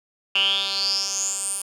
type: tone with band-pass filter sweep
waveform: 10% pulse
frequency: 196 Hz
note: G3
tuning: in tune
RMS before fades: -24 dBFS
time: 0.35-1.62 s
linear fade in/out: 5 ms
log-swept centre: 2800 to 10000 Hz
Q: 10
effects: none